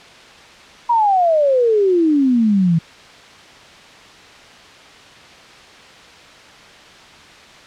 sine exponential sweep, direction down, 972 to 159.5 Hz, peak -11 dBFS, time 0.89-2.79 s, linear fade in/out 10 ms, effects white hiss -41 dBFS RMS until 7.66 s + low-pass 4000 Hz 12 dB/octave

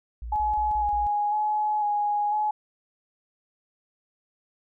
sine tone bursts, 57.9 Hz, A#1, 11 cents flat, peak -32 dBFS, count 5, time 0.22-1.068 s, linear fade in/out 0 ms, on 140 ms, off 37 ms
sine tone with vibrato, 838 Hz, G#5, 15 cents sharp, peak -22 dBFS, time 0.32-2.51 s, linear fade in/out 5 ms, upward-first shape square, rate 1 Hz, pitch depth 19 cents each way
effects none

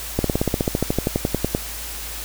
slowing click train, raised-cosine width 2 ms, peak -5 dBFS, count 19, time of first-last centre 0.19-1.549 s, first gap 53 ms, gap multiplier 1.04, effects added 54 Hz sine -35 dBFS peak until 2.24 s + white hiss -32 dBFS RMS until 2.24 s

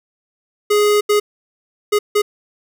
square tone bursts at uneven times, 416.2 Hz, G#4, 4 cents sharp, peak -12 dBFS, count 4, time 0.7-1.01 / 1.09-1.2 / 1.92-1.99 / 2.15-2.22 s, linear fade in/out 10 ms, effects none

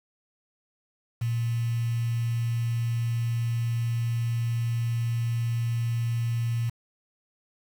sine tone with quantisation, 116.9 Hz, A#2, 5 cents sharp, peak -24 dBFS, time 1.21-6.7 s, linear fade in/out 10 ms, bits 7, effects none

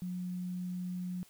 sine tone, 180.5 Hz, F#3, 43 cents flat, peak -35 dBFS, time 0.02-1.23 s, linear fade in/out 0 ms, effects white hiss -62 dBFS RMS until 1.29 s

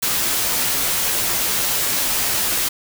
white noise with comb filter, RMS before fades -20 dBFS, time 0.02-2.69 s, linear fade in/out 10 ms, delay 13 ms, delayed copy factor -0.6, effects none

